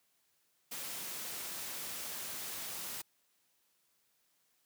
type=noise; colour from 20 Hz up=white; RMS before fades=-42 dBFS; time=0.71-3.02 s; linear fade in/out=10 ms; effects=white hiss -75 dBFS RMS until 4.65 s + high-pass 100 Hz 12 dB/octave